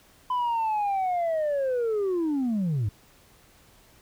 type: linear sweep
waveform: sine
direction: down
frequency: 1011 to 94.3 Hz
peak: -21 dBFS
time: 0.3-2.89 s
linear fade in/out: 5 ms
effects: tanh soft clip ceiling -22 dBFS + pink hiss -57 dBFS RMS until 4.01 s